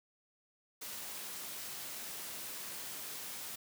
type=high-pass noise; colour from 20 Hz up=white; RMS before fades=-44 dBFS; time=0.81-3.56 s; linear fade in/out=10 ms; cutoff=110 Hz; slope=12 dB/octave; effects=none